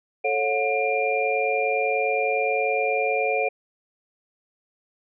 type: tone cluster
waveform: sine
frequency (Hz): 439.2 / 549 / 722 / 2392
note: A4 / C#5 / F#5 / D7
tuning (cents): -3 / -17 / -43 / +31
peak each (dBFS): -26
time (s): 0.24-3.49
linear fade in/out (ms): 10
effects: none